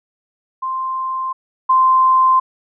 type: tone pair in turn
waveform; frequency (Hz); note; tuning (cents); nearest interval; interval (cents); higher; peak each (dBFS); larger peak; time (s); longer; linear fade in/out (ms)
sine; 1046.5 / 1041.1; C6 / C6; 0 / -9; unison; 9; first; -19 / -9; second; 0.62-1.33 / 1.69-2.4; neither; 10
effects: none